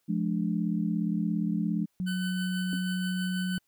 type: chord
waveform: sine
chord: D diminished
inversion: first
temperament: equal with one note detuned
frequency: 174.61 / 211.9 / 293.7 Hz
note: F3 / Ab3 / D4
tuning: 0 / +35 / 0 cents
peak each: -29 / -29 / -34 dBFS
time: 0.08-1.86 s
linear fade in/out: 20 ms
type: tone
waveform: sine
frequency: 183.2 Hz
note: F#3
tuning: 17 cents flat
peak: -28 dBFS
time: 2-3.58 s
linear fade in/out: 0 ms
type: tone with tremolo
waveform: 25% pulse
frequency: 1508 Hz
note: F#6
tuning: 32 cents sharp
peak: -31 dBFS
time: 2.06-3.59 s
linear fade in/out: 20 ms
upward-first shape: sine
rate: 6.2 Hz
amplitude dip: 35%
type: tone with exponential decay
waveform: sine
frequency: 261.6 Hz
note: C4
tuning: in tune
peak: -30 dBFS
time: 2.73-2.84 s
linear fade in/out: 1 ms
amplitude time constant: 22 ms
effects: white hiss -75 dBFS RMS until 3.67 s